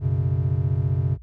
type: chord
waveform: triangle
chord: F# suspended fourth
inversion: none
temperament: equal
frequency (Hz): 92.5 / 123.47 / 138.59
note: F#2 / B2 / C#3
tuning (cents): 0 / 0 / 0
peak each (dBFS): -22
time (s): 0-1.18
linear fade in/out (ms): 50
effects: added 60 Hz sine -40 dBFS peak until 1.22 s